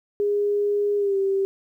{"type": "tone with pitch glide", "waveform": "sine", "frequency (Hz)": [410, 389.9], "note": ["G#4", "G4"], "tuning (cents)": [-22, -9], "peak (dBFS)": -19, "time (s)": [0.2, 1.45], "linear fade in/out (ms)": 0, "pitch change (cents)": -87, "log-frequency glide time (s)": [0.97, 1.17], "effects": ["10-bit"]}